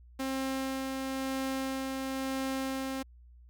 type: tone with tremolo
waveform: sawtooth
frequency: 266.1 Hz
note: C4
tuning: 29 cents sharp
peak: -27 dBFS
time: 0.19-3.03 s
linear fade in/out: 10 ms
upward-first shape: sine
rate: 0.99 Hz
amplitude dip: 25%
effects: added 60 Hz sine -52 dBFS peak until 3.49 s